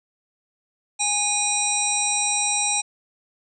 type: harmonic tone with a mistuned harmonic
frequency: 820 Hz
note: G#5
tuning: 22 cents flat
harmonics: 1 / 3 / 5 / 7 / 9 / 10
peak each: -28 / -28 / -28 / -26 / -30 / -25 dBFS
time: 0.99-2.82 s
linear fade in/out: 20 ms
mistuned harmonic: 5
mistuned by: -69 cents
effects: none